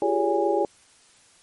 sine tone cluster, 342.4 / 391.6 / 418.5 / 567 / 822 Hz, F4 / G4 / G#4 / C#5 / G#5, -34 / -2 / +13 / +39 / -18 cents, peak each -26 dBFS, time 0.02-0.65 s, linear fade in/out 2 ms, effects white hiss -56 dBFS RMS until 1.42 s + MP3 48 kbps

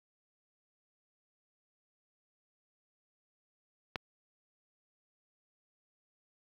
click, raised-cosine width 0.3 ms, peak -17 dBFS, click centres 3.958 s, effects high-pass 60 Hz 12 dB/octave + 9-bit

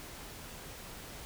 silence, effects pink hiss -47 dBFS RMS until 1.25 s

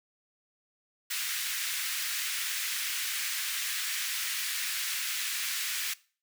pink high-pass noise, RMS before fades -33 dBFS, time 1.1-5.94 s, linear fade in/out 10 ms, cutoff 1700 Hz, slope 24 dB/octave, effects noise-tail reverb RT60 0.4 s tail -21 dB re dry

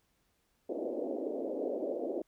white band-pass noise, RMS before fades -36 dBFS, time 0.69-2.22 s, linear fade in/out 5 ms, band 260 to 600 Hz, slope 48 dB/octave, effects pink hiss -75 dBFS RMS until 2.27 s

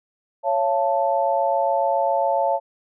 sine chord, Db augmented, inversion none, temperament equal with one note detuned, 554.4 / 681.7 / 880 Hz, Db5 / F5 / A5, 0 / -42 / 0 cents, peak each -22 dBFS, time 0.43-2.6 s, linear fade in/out 50 ms, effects none

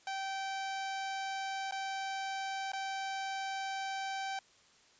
sawtooth tone with dropouts, 776 Hz, G5, 18 cents flat, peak -32 dBFS, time 0.07-4.39 s, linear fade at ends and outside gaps 2 ms, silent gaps 1.711-1.722 / 2.719-2.733 s, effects white hiss -64 dBFS RMS until 4.99 s + resampled to 16000 Hz

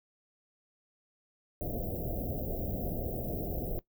pink band-stop noise, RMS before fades -35 dBFS, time 1.61-3.79 s, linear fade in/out 0 ms, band 720 to 14000 Hz, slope 96 dB/octave, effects noise-tail reverb RT60 0.1 s tail -17 dB re dry

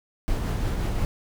brown noise with tremolo, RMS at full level -24 dBFS, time 0.28-1.05 s, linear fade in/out 0 ms, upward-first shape triangle, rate 5.7 Hz, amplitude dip 35%, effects none

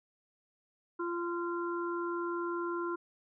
harmonic tone, 345 Hz, F4, 21 cents flat, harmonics 1 / 3 / 4, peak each -34 / -39 / -40 dBFS, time 0.99-2.96 s, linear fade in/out 10 ms, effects none

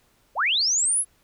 sine linear sweep, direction up, 443.3 to 11070 Hz, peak -19 dBFS, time 0.35-1.05 s, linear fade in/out 50 ms, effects pink hiss -63 dBFS RMS until 1.23 s

